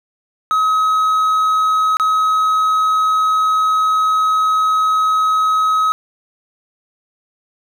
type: tone with dropouts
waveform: triangle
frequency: 1274 Hz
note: D#6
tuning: 41 cents sharp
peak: -10 dBFS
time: 0.51-5.92 s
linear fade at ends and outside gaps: 0 ms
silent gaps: 1.969-1.998 s
effects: none